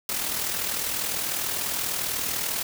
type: noise with amplitude modulation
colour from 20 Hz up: white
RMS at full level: -26 dBFS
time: 0.09-2.63 s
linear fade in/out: 2 ms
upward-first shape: sine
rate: 40.1 Hz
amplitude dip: 50%
effects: none